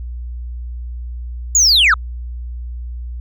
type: linear sweep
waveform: sine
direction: down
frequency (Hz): 7040 to 1174.7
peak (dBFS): -6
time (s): 1.55-1.94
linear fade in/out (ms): 2
effects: tanh soft clip ceiling -7 dBFS + added 60 Hz sine -24 dBFS peak until 3.2 s